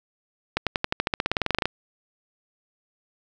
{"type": "accelerating click train", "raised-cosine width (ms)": 0.3, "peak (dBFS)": -6, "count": 19, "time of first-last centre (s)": [0.57, 1.656], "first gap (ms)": 97, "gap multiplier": 0.94, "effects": []}